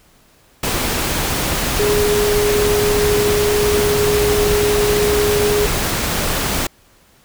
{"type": "tone in noise", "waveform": "sine", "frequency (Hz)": 415.3, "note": "G#4", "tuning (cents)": 0, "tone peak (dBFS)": -14, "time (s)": [1.79, 5.66], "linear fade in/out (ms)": 5, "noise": "pink", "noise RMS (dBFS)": -19, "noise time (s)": [0.63, 6.67], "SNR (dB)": 2, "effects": ["pink hiss -52 dBFS RMS until 7.24 s"]}